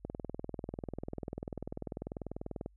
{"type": "click train", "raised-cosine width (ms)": 2, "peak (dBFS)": -25, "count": 54, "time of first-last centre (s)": [0.05, 2.661], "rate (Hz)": 20.3, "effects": ["added 50 Hz sine -60 dBFS peak until 2.76 s"]}